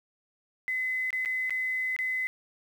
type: tone with dropouts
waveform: sine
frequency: 2030 Hz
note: B6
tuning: 47 cents sharp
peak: -27 dBFS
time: 0.68-2.27 s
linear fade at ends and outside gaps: 0 ms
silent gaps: 1.105-1.129 / 1.25-1.258 / 1.496-1.506 / 1.964-1.989 s
effects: 9-bit